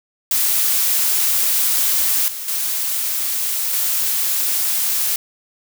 blue noise with level steps, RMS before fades -17 / -28 / -21 / -19 dBFS, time 0.31-5.16 s, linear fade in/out 2 ms, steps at 2.28 / 2.48 / 3.73 s, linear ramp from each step 2 ms, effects none

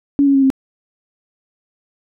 sine tone with pitch steps, 282.4 / 277.1 / 271.8 / 266.7 Hz, C#4 / C#4 / C#4 / C4, +32 / -1 / -34 / +33 cents, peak -9 dBFS, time 0.19-0.502 s, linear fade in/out 0 ms, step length 78 ms, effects none

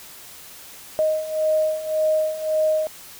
sine beating tone pair, 622 / 623.8 Hz, D#5 / D#5, -1 / +4 cents, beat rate 1.8 Hz, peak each -24 / -20 dBFS, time 0.99-2.87 s, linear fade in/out 0 ms, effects white hiss -42 dBFS RMS until 3.19 s

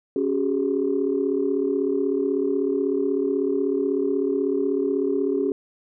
sine chord, C# suspended fourth, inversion none, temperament equal with one note detuned, 277.2 / 379.1 / 415.3 Hz, C#4 / F#4 / G#4, 0 / +42 / 0 cents, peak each -24 dBFS, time 0.16-5.52 s, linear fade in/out 2 ms, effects tanh soft clip ceiling -11 dBFS

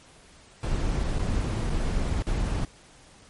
brown noise with dropouts, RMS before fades -26 dBFS, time 0.63-2.65 s, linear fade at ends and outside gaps 2 ms, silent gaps 1.186-1.192 / 1.697-1.702 / 2.224-2.268 s, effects pink hiss -53 dBFS RMS until 3.29 s + MP3 48 kbps

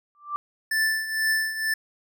sine tone with exponential growth, 1176 Hz, D6, 2 cents sharp, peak -22 dBFS, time 0.15-0.36 s, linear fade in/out 0 ms, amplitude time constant 45 ms
square tone with tremolo, 1761 Hz, A6, 1 cent sharp, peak -20 dBFS, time 0.71-1.74 s, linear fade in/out 5 ms, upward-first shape triangle, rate 2.1 Hz, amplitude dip 75%
effects none

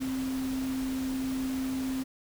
sine tone in noise, 262.6 Hz, C4, 6 cents sharp, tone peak -29 dBFS, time 0-2.04 s, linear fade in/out 20 ms, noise pink, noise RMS -42 dBFS, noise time 0-2.04 s, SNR +10 dB, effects none

